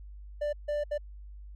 triangle tone bursts at uneven times, 590 Hz, D5, 8 cents sharp, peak -26 dBFS, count 3, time 0.41-0.53 / 0.68-0.84 / 0.91-0.98 s, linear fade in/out 10 ms, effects added 50 Hz sine -43 dBFS peak until 1.55 s

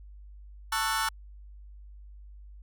sawtooth chord, F# minor seventh, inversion first, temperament just, 888 / 1110 / 1332 / 1480 Hz, A5 / C#6 / E6 / F#6, +16 / +2 / +18 / 0 cents, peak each -27 / -30 / -28 / -29 dBFS, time 0.72-1.09 s, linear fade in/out 5 ms, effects added 50 Hz sine -45 dBFS peak until 2.62 s

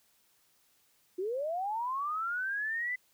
sine linear sweep, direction up, 348.3 to 2020 Hz, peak -31 dBFS, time 1.18-2.96 s, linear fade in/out 10 ms, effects white hiss -69 dBFS RMS until 3.13 s

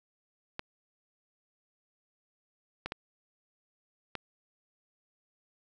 clicks, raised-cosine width 0.3 ms, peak -19 dBFS, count 4, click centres 0.594 / 2.86 / 2.921 / 4.153 s, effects none

